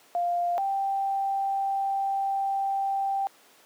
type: tone pair in turn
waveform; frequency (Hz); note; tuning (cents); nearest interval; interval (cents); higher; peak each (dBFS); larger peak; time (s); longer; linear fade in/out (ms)
sine; 698.5 / 784.8; F5 / G5; 0 / +2; major second; 202; second; -23 / -24; first; 0.15-0.58 / 0.58-3.27; second; 0
effects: pink hiss -56 dBFS RMS until 3.65 s + high-pass 400 Hz 12 dB/octave